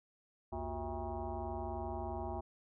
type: tone with frequency modulation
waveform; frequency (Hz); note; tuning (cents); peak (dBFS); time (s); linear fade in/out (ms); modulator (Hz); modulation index
sine; 358.5; F4; +45; -37; 0.52-2.41; 10; 148; 3.9
effects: none